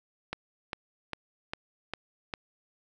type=click train; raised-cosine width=0.3 ms; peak=-17 dBFS; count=6; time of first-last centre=0.33-2.338 s; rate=2.49 Hz; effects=none